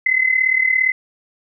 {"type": "tone with amplitude modulation", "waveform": "sine", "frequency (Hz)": 2044, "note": "C7", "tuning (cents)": -41, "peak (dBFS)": -10, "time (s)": [0.06, 0.92], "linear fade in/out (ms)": 5, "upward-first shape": "sine", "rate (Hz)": 37.4, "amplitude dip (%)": 75, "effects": []}